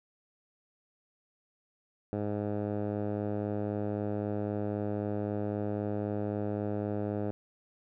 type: tone with low-pass filter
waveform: 10% pulse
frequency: 103.83 Hz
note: G#2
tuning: in tune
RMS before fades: -33 dBFS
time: 2.13-7.31 s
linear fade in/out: 0 ms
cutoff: 700 Hz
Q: 0.9
effects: none